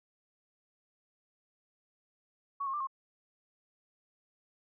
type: tone with pitch steps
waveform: sine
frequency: 1119 / 1078 / 1183 / 1075 Hz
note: C#6 / C#6 / D6 / C6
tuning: +16 / -49 / +12 / +47 cents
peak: -32 dBFS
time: 2.6-2.872 s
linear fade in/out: 10 ms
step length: 68 ms
effects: none